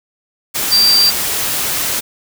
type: tone in noise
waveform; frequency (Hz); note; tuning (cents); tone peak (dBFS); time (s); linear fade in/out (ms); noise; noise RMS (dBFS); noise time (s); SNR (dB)
sine; 4699; D8; 0; -8; 0.71-1.11; 20; white; -18; 0.54-2.01; +7
effects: none